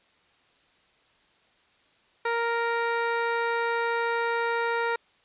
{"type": "tone", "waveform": "15% pulse", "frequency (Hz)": 466.2, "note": "A#4", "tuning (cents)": 0, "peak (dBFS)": -18, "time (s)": [2.25, 4.96], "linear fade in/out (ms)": 5, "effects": ["white hiss -63 dBFS RMS until 5.24 s", "resampled to 8000 Hz"]}